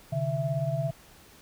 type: tone cluster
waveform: sine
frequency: 132.3 / 150 / 662 Hz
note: C3 / D3 / E5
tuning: +20 / +37 / +7 cents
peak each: -30 / -30 / -31 dBFS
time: 0.12-0.91 s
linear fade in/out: 10 ms
effects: pink hiss -54 dBFS RMS until 1.41 s